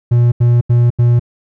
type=tone bursts; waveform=triangle; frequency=120 Hz; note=B2; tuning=49 cents flat; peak=-5 dBFS; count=4; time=0.11-1.196 s; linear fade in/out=10 ms; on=210 ms; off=82 ms; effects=none